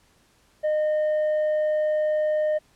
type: tone with tanh clipping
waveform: sine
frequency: 612 Hz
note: D#5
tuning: 29 cents flat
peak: -21 dBFS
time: 0.63-2.59 s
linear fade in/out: 20 ms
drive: 3 dB
effects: pink hiss -61 dBFS RMS until 2.75 s + low-pass 11000 Hz 12 dB/octave